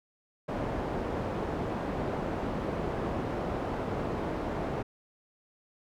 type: low-pass noise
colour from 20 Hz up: white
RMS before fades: -33 dBFS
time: 0.48-4.83 s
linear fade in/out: 10 ms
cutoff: 610 Hz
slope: 12 dB/octave
effects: none